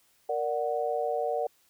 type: chord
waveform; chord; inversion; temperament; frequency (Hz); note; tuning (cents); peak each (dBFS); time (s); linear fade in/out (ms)
sine; Bb augmented; none; equal; 466.2 / 587.3 / 740; Bb4 / D5 / F#5; 0 / 0 / 0; -31; 0.29-1.47; 5
effects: white hiss -66 dBFS RMS until 1.69 s